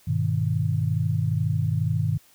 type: chord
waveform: sine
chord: G# minor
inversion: none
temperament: equal with one note detuned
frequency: 101.22 / 123.47 / 155.56 Hz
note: G#2 / B2 / D#3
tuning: -44 / 0 / 0 cents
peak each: -25 / -26 / -25 dBFS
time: 0.07-2.18 s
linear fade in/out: 10 ms
effects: white hiss -57 dBFS RMS until 2.34 s